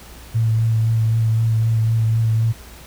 sine tone with vibrato, 112.4 Hz, A2, 37 cents sharp, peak -14 dBFS, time 0.34-2.53 s, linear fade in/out 20 ms, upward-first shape triangle, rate 3.9 Hz, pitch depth 23 cents each way, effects added 60 Hz sine -41 dBFS peak until 2.86 s + pink hiss -42 dBFS RMS until 2.86 s

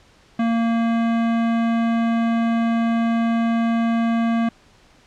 sine tone with hard clipping, 230.1 Hz, A#3, 22 cents flat, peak -19 dBFS, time 0.39-4.49 s, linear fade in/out 5 ms, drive 17 dB, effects pink hiss -53 dBFS RMS until 5.06 s + low-pass 6000 Hz 12 dB/octave

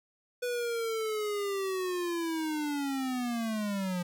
square linear sweep, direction down, 493.9 to 174.61 Hz, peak -31 dBFS, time 0.42-4.03 s, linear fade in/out 10 ms, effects none

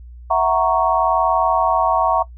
sine chord, F# dominant seventh, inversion third, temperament equal, 659.3 / 740 / 932.3 / 1108.7 Hz, E5 / F#5 / A#5 / C#6, 0 / 0 / 0 / 0 cents, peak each -19 dBFS, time 0.3-2.23 s, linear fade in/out 10 ms, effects noise-tail reverb RT60 0.1 s tail -19 dB re dry + added 60 Hz sine -35 dBFS peak until 2.37 s

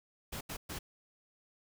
pink noise bursts at uneven times, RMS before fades -41 dBFS, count 3, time 0.32-0.41 / 0.49-0.57 / 0.69-0.79 s, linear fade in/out 10 ms, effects none

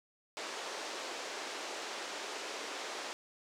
pink band-pass noise, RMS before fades -42 dBFS, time 0.37-3.13 s, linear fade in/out 0 ms, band 360 to 7100 Hz, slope 24 dB/octave, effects none

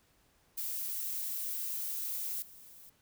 violet noise with level steps, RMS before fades -37 / -54 dBFS, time 0.57-2.9 s, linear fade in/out 10 ms, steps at 2.42 s, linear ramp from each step 2 ms, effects pink hiss -69 dBFS RMS until 3.01 s

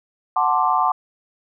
sine chord, D dominant seventh, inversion first, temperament equal, 740 / 880 / 1046.5 / 1174.7 Hz, F#5 / A5 / C6 / D6, 0 / 0 / 0 / 0 cents, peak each -21 dBFS, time 0.36-0.92 s, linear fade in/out 5 ms, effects none

